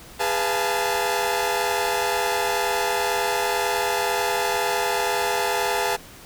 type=tone cluster; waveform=sawtooth; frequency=408.4 / 493.8 / 687 / 846 / 888 Hz; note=G#4 / B4 / F5 / G#5 / A5; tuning=-29 / 0 / -29 / +32 / +16 cents; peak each=-24 dBFS; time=0.19-5.97 s; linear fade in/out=20 ms; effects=pink hiss -44 dBFS RMS until 6.25 s